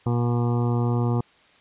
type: harmonic tone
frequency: 119.8 Hz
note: A#2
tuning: 48 cents sharp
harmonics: 1 / 2 / 3 / 4 / 6 / 7 / 8 / 9 / 10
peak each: -21 / -27 / -31 / -33 / -37 / -38 / -39 / -40 / -41 dBFS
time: 0.06-1.21 s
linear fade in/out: 5 ms
effects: white hiss -56 dBFS RMS until 1.6 s + resampled to 8000 Hz